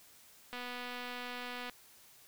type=click train; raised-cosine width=0.3 ms; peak=-27 dBFS; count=288; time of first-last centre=0.53-1.697 s; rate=246 Hz; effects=white hiss -60 dBFS RMS until 2.27 s